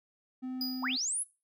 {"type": "tone", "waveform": "triangle", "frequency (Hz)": 256.5, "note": "C4", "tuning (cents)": -34, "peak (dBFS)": -33, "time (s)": [0.42, 0.97], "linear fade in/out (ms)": 20}
{"type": "tone with exponential decay", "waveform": "square", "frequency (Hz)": 4917, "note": "D#8", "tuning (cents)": -21, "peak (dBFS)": -31, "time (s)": [0.61, 1.12], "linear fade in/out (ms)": 2, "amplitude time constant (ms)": 110}
{"type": "linear sweep", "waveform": "sine", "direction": "up", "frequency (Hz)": [578, 11170], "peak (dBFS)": -30, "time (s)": [0.82, 1.24], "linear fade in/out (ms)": 20}
{"effects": ["noise-tail reverb RT60 0.3 s tail -20 dB re dry"]}